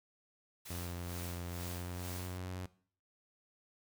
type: noise with tremolo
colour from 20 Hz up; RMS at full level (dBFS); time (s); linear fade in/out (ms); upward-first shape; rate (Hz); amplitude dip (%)
white; -47; 0.65-2.38; 10; sine; 2.2; 70
type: tone with pitch glide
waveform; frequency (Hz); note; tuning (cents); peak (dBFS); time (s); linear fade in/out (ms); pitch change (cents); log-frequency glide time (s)
sawtooth; 87.31 to 91.7; F2 to F#2; 0 to -15; -36; 0.7-2.66; 5; +85; 1.56-2.49
effects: noise-tail reverb RT60 0.5 s tail -19 dB re dry